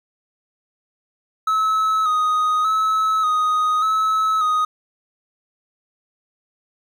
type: tone with vibrato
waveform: triangle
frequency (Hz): 1271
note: D#6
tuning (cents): +36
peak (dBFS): -14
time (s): 1.47-4.65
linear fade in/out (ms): 5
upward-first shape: square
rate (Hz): 0.85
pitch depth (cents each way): 32
effects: 9-bit